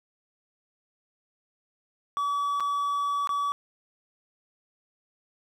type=tone with dropouts; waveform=triangle; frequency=1143 Hz; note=D6; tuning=47 cents flat; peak=-23 dBFS; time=2.17-3.52 s; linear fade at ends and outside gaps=0 ms; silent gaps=2.599-2.605 / 3.273-3.292 s; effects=none